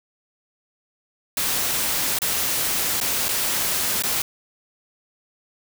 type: noise with dropouts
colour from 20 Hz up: white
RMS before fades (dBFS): -23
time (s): 1.37-4.22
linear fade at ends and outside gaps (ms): 2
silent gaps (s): 2.188-2.218 / 3.002-3.012 / 3.284-3.289 / 4.023-4.036
effects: none